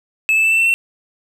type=tone with pitch steps; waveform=triangle; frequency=2609 / 2629 / 2648 / 2668 / 2689 / 2709 Hz; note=E7 / E7 / E7 / E7 / E7 / E7; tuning=-18 / -5 / +7 / +20 / +34 / +47 cents; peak=-10 dBFS; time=0.29-0.74 s; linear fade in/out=0 ms; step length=75 ms; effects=none